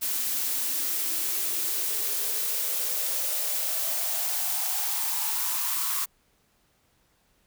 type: noise with high-pass filter sweep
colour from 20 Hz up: blue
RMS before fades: -28 dBFS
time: 0.01-6.06 s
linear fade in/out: 20 ms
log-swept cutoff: 240 to 1100 Hz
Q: 5.6
effects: pink hiss -67 dBFS RMS until 7.46 s